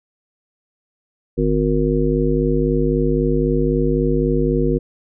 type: harmonic tone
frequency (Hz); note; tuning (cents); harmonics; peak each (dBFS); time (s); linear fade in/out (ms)
51.91; G#1; 0; 1 / 3 / 5 / 7 / 9; -21 / -21 / -21 / -21 / -21; 1.37-4.79; 20
effects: none